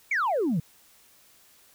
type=exponential sweep; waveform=sine; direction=down; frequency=2349 to 143.6 Hz; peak=-21 dBFS; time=0.11-0.6 s; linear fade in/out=5 ms; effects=tanh soft clip ceiling -20 dBFS + white hiss -58 dBFS RMS until 1.74 s